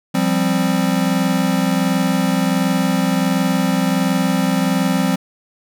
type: chord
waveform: square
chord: F suspended second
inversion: none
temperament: equal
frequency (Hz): 174.61 / 196 / 261.6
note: F3 / G3 / C4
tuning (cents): 0 / 0 / 0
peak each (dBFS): -20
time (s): 0.14-5.16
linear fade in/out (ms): 10
effects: none